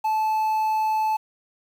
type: tone with quantisation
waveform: triangle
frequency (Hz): 870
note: A5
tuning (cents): -20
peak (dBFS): -18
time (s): 0.04-1.17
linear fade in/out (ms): 10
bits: 8
effects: none